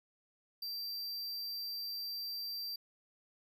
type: tone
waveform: square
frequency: 4699 Hz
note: D8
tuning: in tune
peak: -39 dBFS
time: 0.62-2.76 s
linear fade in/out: 5 ms
effects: none